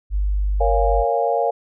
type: tone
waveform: sine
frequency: 49.85 Hz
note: G1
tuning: 30 cents sharp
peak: -17 dBFS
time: 0.1-1.05 s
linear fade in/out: 50 ms
type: chord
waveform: sine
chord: Bb minor seventh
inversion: none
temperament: equal with one note detuned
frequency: 466.2 / 554.4 / 698.5 / 820.6 Hz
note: Bb4 / Db5 / F5 / Ab5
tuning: 0 / 0 / 0 / -21 cents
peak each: -22 / -22 / -21 / -24 dBFS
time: 0.6-1.51 s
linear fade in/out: 10 ms
effects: none